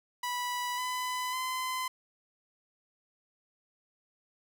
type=tone with pitch steps; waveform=sawtooth; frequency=983 / 1003.7 / 1024.7 Hz; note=B5 / B5 / C6; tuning=-8 / +28 / -36 cents; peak=-28 dBFS; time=0.23-1.88 s; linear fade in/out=5 ms; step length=550 ms; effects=none